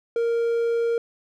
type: tone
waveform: triangle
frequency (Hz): 465.5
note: A#4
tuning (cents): -2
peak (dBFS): -18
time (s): 0.16-0.98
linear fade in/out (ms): 2
effects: none